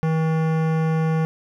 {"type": "tone with hard clipping", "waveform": "sine", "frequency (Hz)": 160, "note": "D#3", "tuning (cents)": 49, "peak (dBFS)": -20, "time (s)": [0.03, 1.25], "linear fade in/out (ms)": 0, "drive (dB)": 18, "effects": []}